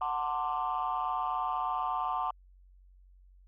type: chord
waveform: sine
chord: D dominant seventh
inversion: first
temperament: equal with one note detuned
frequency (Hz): 740 / 891.3 / 1046.5 / 1174.7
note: F#5 / A5 / C6 / D6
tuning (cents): 0 / +22 / 0 / 0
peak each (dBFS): -34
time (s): 0.01-2.31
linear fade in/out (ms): 5
effects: tanh soft clip ceiling -23 dBFS + added 46 Hz sine -55 dBFS peak until 3.47 s